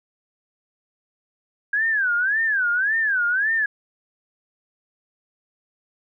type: tone with vibrato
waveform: sine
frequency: 1602 Hz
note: G6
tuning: 37 cents sharp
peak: -18 dBFS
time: 1.73-3.66 s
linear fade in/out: 5 ms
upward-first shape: sine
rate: 1.8 Hz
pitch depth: 220 cents each way
effects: none